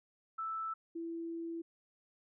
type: tone pair in turn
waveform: sine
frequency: 1318.5 / 333 Hz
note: E6 / E4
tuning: 0 / +18 cents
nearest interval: 2 octaves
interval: 2382 cents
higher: first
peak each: -36 / -38 dBFS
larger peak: first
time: 0.38-0.74 / 0.95-1.62 s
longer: second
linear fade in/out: 10 ms
effects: none